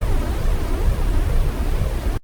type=noise with flanger; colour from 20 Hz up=brown; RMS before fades=-18 dBFS; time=0.01-2.18 s; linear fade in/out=10 ms; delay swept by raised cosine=1.7 to 3.2 ms; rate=2.2 Hz; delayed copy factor=+0.6; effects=Opus 32 kbps